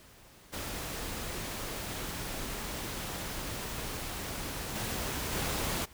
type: noise with level steps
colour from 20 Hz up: pink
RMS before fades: -38 / -35 / -33 dBFS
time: 0.52-5.86 s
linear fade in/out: 20 ms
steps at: 4.75 / 5.32 s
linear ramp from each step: 10 ms
effects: pink hiss -56 dBFS RMS until 5.93 s